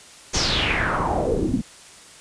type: noise with low-pass filter sweep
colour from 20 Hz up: pink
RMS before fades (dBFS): -22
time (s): 0.33-1.62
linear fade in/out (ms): 20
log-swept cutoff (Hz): 6600 to 210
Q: 4.7
effects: white hiss -45 dBFS RMS until 2.2 s + resampled to 22050 Hz